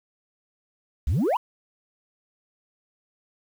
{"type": "exponential sweep", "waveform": "sine", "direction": "up", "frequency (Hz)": [58.27, 1054], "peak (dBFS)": -17, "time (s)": [1.07, 1.37], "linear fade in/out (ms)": 5, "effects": ["tanh soft clip ceiling -19 dBFS", "8-bit"]}